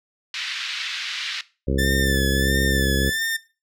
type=band-pass noise; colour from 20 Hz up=white; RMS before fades=-29 dBFS; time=0.34-1.41 s; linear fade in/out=2 ms; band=1600 to 4200 Hz; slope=24 dB/octave
type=harmonic tone; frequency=67.5 Hz; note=C#2; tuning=45 cents flat; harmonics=1 / 2 / 3 / 4 / 5 / 6 / 7 / 8; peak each=-23 / -26 / -28 / -29 / -30 / -31 / -31 / -32 dBFS; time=1.67-3.1 s; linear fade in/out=10 ms
type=tone with vibrato; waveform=sawtooth; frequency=1760 Hz; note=A6; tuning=in tune; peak=-19 dBFS; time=1.78-3.37 s; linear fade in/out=10 ms; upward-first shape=sine; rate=1.5 Hz; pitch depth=53 cents each way
effects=noise-tail reverb RT60 0.3 s tail -17 dB re dry